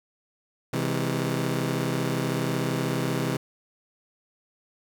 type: chord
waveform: 20% pulse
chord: C augmented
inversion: none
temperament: just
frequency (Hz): 130.81 / 163.52 / 204.4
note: C3 / E3 / G#3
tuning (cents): 0 / -14 / -27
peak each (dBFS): -23 / -24 / -28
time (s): 0.73-3.37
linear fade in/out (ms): 5
effects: none